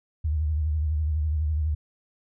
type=tone with vibrato; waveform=sine; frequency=76.7 Hz; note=D#2; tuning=24 cents flat; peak=-22 dBFS; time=0.24-1.75 s; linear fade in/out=10 ms; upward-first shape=sine; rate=12 Hz; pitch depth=81 cents each way; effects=none